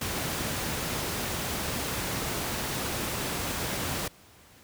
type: noise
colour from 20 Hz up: pink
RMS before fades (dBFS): -31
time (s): 0.01-4.08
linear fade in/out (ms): 5
effects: pink hiss -55 dBFS RMS until 4.63 s + high-pass 60 Hz 12 dB/octave